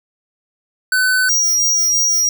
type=tone pair in turn; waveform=square; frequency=1510 / 5701 Hz; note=F#6 / F8; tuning=+35 / +35 cents; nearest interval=octave + major seventh; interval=2300 cents; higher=second; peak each=-13 dBFS; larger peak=neither; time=0.92-1.29 / 1.29-2.29 s; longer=second; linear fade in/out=2 ms; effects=none